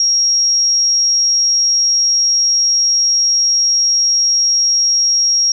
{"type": "tone", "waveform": "sine", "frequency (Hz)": 5600, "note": "F8", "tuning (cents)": 4, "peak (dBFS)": -10, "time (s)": [0, 5.52], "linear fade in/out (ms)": 2, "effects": []}